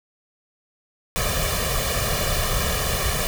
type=noise with comb filter; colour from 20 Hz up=pink; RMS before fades=-23 dBFS; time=1.16-3.27 s; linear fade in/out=0 ms; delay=1.7 ms; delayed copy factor=+0.8; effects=none